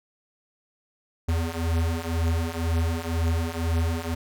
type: beating tone pair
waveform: square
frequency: 81.5 / 83.5 Hz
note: E2 / E2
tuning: -19 / +23 cents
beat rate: 2 Hz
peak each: -28 / -26 dBFS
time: 1.28-4.15 s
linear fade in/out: 10 ms
effects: none